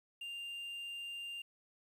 triangle tone with quantisation, 2794 Hz, F7, in tune, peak -40 dBFS, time 0.21-1.42 s, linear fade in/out 5 ms, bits 11, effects none

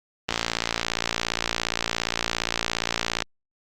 click train, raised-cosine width 0.2 ms, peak -5 dBFS, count 169, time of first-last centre 0.29-3.222 s, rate 57.3 Hz, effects Opus 32 kbps

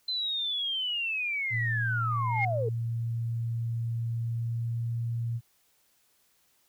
sine linear sweep, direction down, 4077 to 422.7 Hz, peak -28 dBFS, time 0.08-2.69 s, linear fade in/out 5 ms
sine tone with pitch glide, 115.9 to 116.84 Hz, A#2 to A#2, -10 to +4 cents, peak -28 dBFS, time 1.5-5.41 s, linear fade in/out 50 ms, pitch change +14 cents, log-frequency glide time 4.19-4.95 s
sine tone with exponential growth, 2139 Hz, C7, 38 cents sharp, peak -23 dBFS, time 2.11-2.45 s, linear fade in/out 5 ms, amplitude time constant 73 ms
effects tanh soft clip ceiling -13 dBFS + white hiss -68 dBFS RMS until 6.68 s

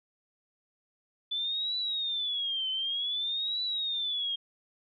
sine tone with vibrato, 3483 Hz, A7, 18 cents flat, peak -29 dBFS, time 1.31-4.36 s, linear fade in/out 10 ms, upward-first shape triangle, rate 0.54 Hz, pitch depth 230 cents each way, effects none

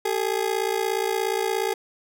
30% pulse ring-modulated tone, 415.3 Hz, G#4, in tune, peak -17 dBFS, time 0.05-1.74 s, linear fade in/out 5 ms, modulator 28.5 Hz, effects none

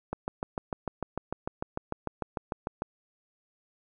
click train, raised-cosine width 1 ms, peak -17 dBFS, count 19, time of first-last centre 0.13-2.821 s, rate 6.69 Hz, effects none

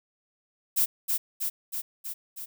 violet noise with echo, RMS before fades -23 dBFS, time 0.76-0.86 s, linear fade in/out 20 ms, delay 320 ms, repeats 5, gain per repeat -3 dB, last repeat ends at 2.46 s, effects none

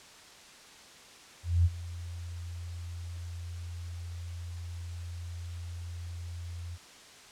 sine tone with ADSR envelope, 86.1 Hz, F2, 24 cents flat, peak -19 dBFS, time 1.43-6.78 s, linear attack 220 ms, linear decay 39 ms, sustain -18 dB, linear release 40 ms, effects white hiss -52 dBFS RMS until 7.31 s + low-pass 7000 Hz 12 dB/octave

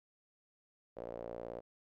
sawtooth tone with band-pass filter, 58.27 Hz, A#1, in tune, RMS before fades -45 dBFS, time 0.96-1.61 s, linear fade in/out 20 ms, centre 540 Hz, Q 4.2, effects none

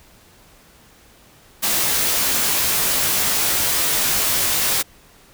white noise with comb filter, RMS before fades -19 dBFS, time 1.62-4.83 s, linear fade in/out 20 ms, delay 17 ms, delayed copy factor -0.75, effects pink hiss -50 dBFS RMS until 5.33 s

